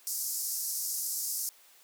white band-pass noise, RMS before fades -34 dBFS, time 0.07-1.49 s, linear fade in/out 0 ms, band 5000 to 15000 Hz, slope 48 dB/octave, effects white hiss -59 dBFS RMS until 1.83 s + high-pass 400 Hz 12 dB/octave

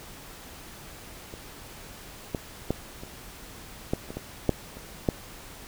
clicks, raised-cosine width 2 ms, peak -26 / -14 / -11 / -26 / -11 / -22 / -19 / -7 / -29 / -8 dBFS, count 10, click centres 1.339 / 2.348 / 2.706 / 3.035 / 3.935 / 4.105 / 4.17 / 4.493 / 4.77 / 5.088 s, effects pink hiss -45 dBFS RMS until 5.67 s

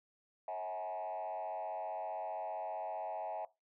sine tone with frequency modulation, 740 Hz, F#5, in tune, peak -36 dBFS, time 0.48-3.45 s, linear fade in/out 2 ms, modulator 95.3 Hz, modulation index 1.5, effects noise-tail reverb RT60 0.2 s tail -18 dB re dry + tanh soft clip ceiling -35 dBFS

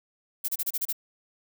violet noise bursts, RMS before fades -28 dBFS, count 7, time 0.44-0.928 s, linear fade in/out 10 ms, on 44 ms, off 30 ms, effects none

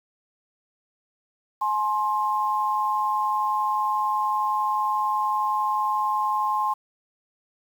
sine tone pair together, 846 / 1057 Hz, G#5 / C6, +32 / +17 cents, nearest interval major third, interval 385 cents, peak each -25 / -23 dBFS, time 1.61-6.74 s, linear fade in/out 10 ms, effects 8-bit

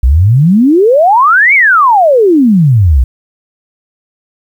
sine exponential two-way sweep, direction up then down, 57.7 to 2320 to 57.7 Hz, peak -3 dBFS, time 0.03-3.04 s, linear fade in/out 5 ms, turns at 1.54 s, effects 7-bit

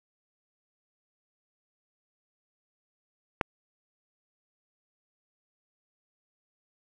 click, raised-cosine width 0.5 ms, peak -9 dBFS, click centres 3.412 s, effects none

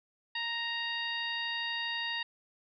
harmonic tone, 932.3 Hz, A#5, in tune, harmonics 1 / 2 / 3 / 4 / 5, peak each -42 / -36 / -38 / -39 / -44 dBFS, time 0.35-2.23 s, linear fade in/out 5 ms, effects none

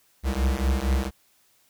square beating tone pair, 63.8 / 68.1 Hz, C2 / C#2, -43 / -30 cents, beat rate 4.3 Hz, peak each -25 dBFS, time 0.23-1.11 s, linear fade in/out 50 ms, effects white hiss -63 dBFS RMS until 1.69 s

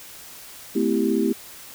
sine chord, A minor seventh, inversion none, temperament equal with one note detuned, 220 / 255.4 / 329.6 / 392 Hz, A3 / C4 / E4 / G4, 0 / -42 / 0 / 0 cents, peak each -24 dBFS, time 0.75-1.33 s, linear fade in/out 10 ms, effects white hiss -42 dBFS RMS until 1.74 s

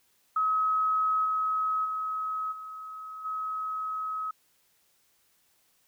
sine tone with level steps, 1277 Hz, D#6, 45 cents sharp, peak -23 / -25 / -29 / -38 / -30 dBFS, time 0.36-4.31 s, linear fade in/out 5 ms, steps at 1.24 / 1.84 / 2.51 / 3.24 s, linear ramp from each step 20 ms, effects white hiss -68 dBFS RMS until 5.87 s

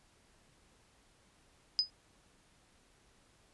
sine tone with exponential decay, 5000 Hz, D#8, 8 cents sharp, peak -22 dBFS, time 1.79-1.9 s, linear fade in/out 0 ms, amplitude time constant 23 ms, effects pink hiss -67 dBFS RMS until 3.53 s + resampled to 24000 Hz

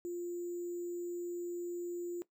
sine tone with sample-and-hold, 349.2 Hz, F4, in tune, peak -36 dBFS, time 0.05-2.22 s, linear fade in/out 0 ms, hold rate 7350 Hz, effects noise-tail reverb RT60 0.1 s tail -17 dB re dry

